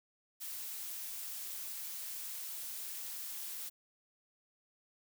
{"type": "noise", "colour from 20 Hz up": "blue", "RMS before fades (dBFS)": -43, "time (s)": [0.4, 3.7], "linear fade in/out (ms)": 20, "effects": []}